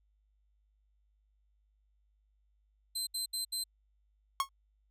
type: tone bursts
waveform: 25% pulse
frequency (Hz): 4097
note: C8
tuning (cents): -37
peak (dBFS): -29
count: 4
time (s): 2.95-3.64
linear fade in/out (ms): 10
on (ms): 120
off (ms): 70
type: tone with exponential decay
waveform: 45% pulse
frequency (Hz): 1092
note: C#6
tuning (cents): -26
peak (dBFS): -24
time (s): 4.4-4.49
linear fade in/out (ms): 1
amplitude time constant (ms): 18
effects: added 51 Hz sine -69 dBFS peak until 4.9 s

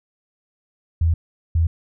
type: tone bursts at uneven times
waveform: sine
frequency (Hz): 82.41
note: E2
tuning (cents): 0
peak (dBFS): -14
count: 2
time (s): 1.01-1.14 / 1.55-1.67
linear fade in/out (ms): 5
effects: none

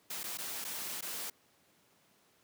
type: noise with dropouts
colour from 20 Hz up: white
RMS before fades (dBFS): -40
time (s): 0.1-1.3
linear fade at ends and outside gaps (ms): 5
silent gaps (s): 0.233-0.239 / 0.374-0.384 / 0.644-0.648 / 1.01-1.024
effects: pink hiss -68 dBFS RMS until 2.43 s + high-pass 150 Hz 12 dB/octave

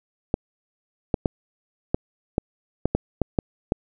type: clicks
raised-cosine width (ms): 2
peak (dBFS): -6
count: 10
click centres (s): 0.341 / 1.142 / 1.258 / 1.945 / 2.381 / 2.856 / 2.95 / 3.217 / 3.388 / 3.721
effects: none

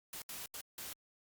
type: noise bursts at uneven times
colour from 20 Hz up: white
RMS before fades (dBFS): -45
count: 4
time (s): 0.13-0.22 / 0.29-0.46 / 0.54-0.61 / 0.78-0.93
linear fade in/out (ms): 2
effects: Opus 48 kbps

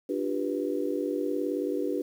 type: chord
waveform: sine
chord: G dominant seventh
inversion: second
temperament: just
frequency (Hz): 294 / 352.8 / 392 / 490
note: D4 / F4 / G4 / B4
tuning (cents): +2 / +18 / 0 / -14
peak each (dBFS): -31 / -34 / -32 / -33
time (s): 0.09-2.02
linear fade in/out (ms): 5
effects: 9-bit

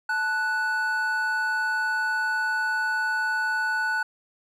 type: tone pair together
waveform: triangle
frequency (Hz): 875.9 / 1480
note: A5 / F#6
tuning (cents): -8 / 0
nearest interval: major sixth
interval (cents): 908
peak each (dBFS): -28 / -22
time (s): 0.09-4.03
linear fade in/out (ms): 5
effects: none

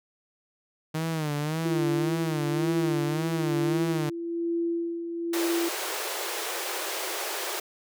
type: tone with vibrato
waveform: sawtooth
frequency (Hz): 154.6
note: D#3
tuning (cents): -11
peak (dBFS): -23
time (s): 0.94-4.1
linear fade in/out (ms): 10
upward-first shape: sine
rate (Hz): 1.8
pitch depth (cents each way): 100
type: tone with tremolo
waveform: sine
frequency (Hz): 338.1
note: E4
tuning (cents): +44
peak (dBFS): -24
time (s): 1.65-5.69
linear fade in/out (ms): 10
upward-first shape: sine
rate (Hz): 1.1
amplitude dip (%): 55
type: high-pass noise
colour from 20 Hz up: pink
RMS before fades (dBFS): -32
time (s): 5.33-7.6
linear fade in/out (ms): 5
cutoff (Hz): 340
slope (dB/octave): 96
effects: none

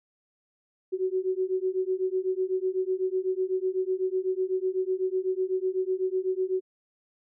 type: beating tone pair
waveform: sine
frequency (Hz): 370 / 378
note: F#4 / F#4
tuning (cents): 0 / +37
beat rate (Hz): 8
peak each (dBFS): -28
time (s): 0.92-6.61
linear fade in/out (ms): 20
effects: none

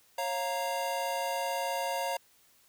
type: chord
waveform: square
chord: Bb minor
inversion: first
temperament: equal with one note detuned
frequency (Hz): 547.7 / 698.5 / 932.3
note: Db5 / F5 / Bb5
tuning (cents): -21 / 0 / 0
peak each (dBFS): -36 / -36 / -35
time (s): 0.18-2.17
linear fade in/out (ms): 5
effects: white hiss -64 dBFS RMS until 2.68 s

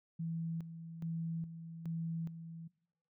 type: tone with tremolo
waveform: sine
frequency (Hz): 164.81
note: E3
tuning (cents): 0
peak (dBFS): -36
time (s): 0.19-2.68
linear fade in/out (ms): 10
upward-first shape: square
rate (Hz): 1.2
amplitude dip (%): 65
effects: noise-tail reverb RT60 0.7 s tail -21 dB re dry

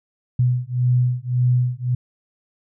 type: beating tone pair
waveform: sine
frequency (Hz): 123.47 / 125.27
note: B2 / B2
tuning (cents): 0 / +25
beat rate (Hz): 1.8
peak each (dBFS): -19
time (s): 0.39-1.95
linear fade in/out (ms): 5
effects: none

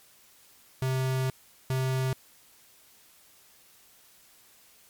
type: tone pair in turn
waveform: square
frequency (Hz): 130.81 / 130.81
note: C3 / C3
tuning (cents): 0 / 0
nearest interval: unison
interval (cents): 0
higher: neither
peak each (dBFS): -26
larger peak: neither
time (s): 0.82-1.3 / 1.7-2.13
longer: first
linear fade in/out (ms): 2
effects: white hiss -58 dBFS RMS until 4.89 s + MP3 96 kbps

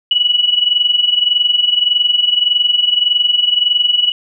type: tone with amplitude modulation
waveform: sine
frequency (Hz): 2937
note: F#7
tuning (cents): -13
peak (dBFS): -7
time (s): 0.11-4.12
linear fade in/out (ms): 2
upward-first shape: sine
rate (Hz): 21.7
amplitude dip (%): 75
effects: none

